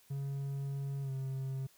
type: tone with pitch glide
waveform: triangle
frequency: 138.59 to 133.56 Hz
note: C#3 to C3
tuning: 0 to +36 cents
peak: -33 dBFS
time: 0.1-1.67 s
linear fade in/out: 10 ms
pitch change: -64 cents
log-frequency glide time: 1.02-1.11 s
effects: white hiss -65 dBFS RMS until 1.77 s